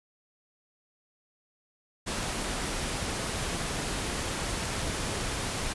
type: noise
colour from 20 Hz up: pink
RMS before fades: -32 dBFS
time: 2.06-5.74 s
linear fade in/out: 20 ms
effects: resampled to 24000 Hz